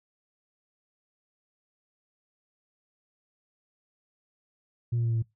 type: tone with pitch steps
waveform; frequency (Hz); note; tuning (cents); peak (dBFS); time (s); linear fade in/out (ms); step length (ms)
sine; 118.7 / 117.27 / 115.85 / 114.46 / 113.08; A#2 / A#2 / A#2 / A#2 / A2; +32 / +11 / -10 / -31 / +48; -22; 4.92-5.225; 10; 61
effects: noise-tail reverb RT60 0.2 s tail -24 dB re dry + tanh soft clip ceiling -22 dBFS